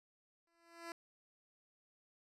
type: tone with exponential growth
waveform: 10% pulse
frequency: 336.9 Hz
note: E4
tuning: 38 cents sharp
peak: -34 dBFS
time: 0.47-0.92 s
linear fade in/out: 2 ms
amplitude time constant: 97 ms
effects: low-pass 10000 Hz 12 dB/octave